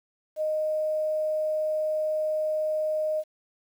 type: tone with quantisation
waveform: sine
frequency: 619 Hz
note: D#5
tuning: 9 cents flat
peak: -24 dBFS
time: 0.36-3.24 s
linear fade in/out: 50 ms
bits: 9
effects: none